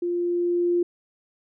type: tone with level ramp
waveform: sine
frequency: 349.2 Hz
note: F4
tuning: in tune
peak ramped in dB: -23 to -18 dBFS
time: 0.02-0.83 s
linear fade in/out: 5 ms
effects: none